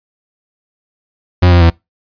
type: tone with pitch steps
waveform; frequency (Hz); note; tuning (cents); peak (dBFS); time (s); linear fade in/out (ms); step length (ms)
40% pulse; 89.3 / 87.2 / 83.9; F2 / F2 / E2; +39 / -2 / +31; -4; 1.42-1.702; 10; 94
effects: noise-tail reverb RT60 0.2 s tail -24 dB re dry + resampled to 11025 Hz